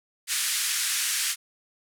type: band-pass noise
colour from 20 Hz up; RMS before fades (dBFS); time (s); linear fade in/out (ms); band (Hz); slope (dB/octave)
white; -27; 0.27-1.36; 50; 1500 to 11000; 24
effects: none